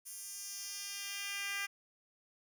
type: tone with high-pass filter sweep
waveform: 10% pulse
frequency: 399.8 Hz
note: G4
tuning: 34 cents sharp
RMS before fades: -42 dBFS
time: 0.05-1.67 s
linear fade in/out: 20 ms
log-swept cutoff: 9200 to 1900 Hz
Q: 1.4
effects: none